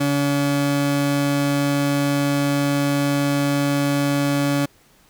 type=tone pair together; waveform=30% pulse; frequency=142.05 / 284.1 Hz; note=C#3 / C#4; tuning=+43 / +43 cents; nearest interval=octave; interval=1200 cents; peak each=-19 dBFS; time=0-4.66 s; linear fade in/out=10 ms; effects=pink hiss -55 dBFS RMS until 5.09 s